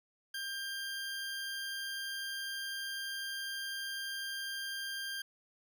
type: tone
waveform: 20% pulse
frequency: 1593 Hz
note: G6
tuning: 27 cents sharp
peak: -33 dBFS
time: 0.34-5.22 s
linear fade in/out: 5 ms
effects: none